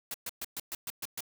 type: noise bursts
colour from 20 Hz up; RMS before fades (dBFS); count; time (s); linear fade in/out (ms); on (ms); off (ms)
white; -37; 8; 0.11-1.206; 2; 32; 120
effects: none